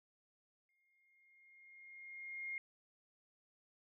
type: tone with exponential growth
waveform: sine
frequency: 2133 Hz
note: C7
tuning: 33 cents sharp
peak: -39 dBFS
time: 0.69-2.58 s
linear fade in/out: 1 ms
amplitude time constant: 410 ms
effects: none